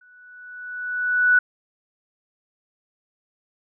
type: tone with exponential growth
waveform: sine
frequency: 1480 Hz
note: F#6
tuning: in tune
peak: -11 dBFS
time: 0.01-1.39 s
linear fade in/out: 5 ms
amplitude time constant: 300 ms
effects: none